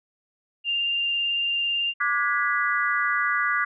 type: tone with vibrato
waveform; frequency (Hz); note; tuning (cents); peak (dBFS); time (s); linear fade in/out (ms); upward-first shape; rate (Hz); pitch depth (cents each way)
sine; 2794; F7; 0; -22; 0.64-1.94; 50; sine; 18; 11
type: chord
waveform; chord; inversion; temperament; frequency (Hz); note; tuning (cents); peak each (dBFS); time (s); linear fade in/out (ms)
sine; G# half-diminished seventh; second; equal with one note detuned; 1174.7 / 1447.8 / 1661.2 / 1975.5; D6 / F#6 / G#6 / B6; 0 / -38 / 0 / 0; -26 / -26 / -27 / -27; 2-3.65; 10
effects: none